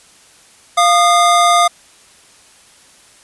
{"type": "tone pair together", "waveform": "square", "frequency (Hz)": [697.1, 1224], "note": ["F5", "D#6"], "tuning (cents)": [-3, -29], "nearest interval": "minor seventh", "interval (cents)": 974, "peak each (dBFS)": -12, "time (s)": [0.77, 1.68], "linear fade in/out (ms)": 10, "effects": ["white hiss -46 dBFS RMS until 3.23 s", "resampled to 24000 Hz"]}